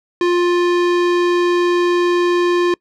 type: tone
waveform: square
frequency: 351.5 Hz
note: F4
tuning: 11 cents sharp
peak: -13 dBFS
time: 0.21-2.74 s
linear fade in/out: 2 ms
effects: noise-tail reverb RT60 0.1 s tail -25 dB re dry + low-pass 4000 Hz 12 dB/octave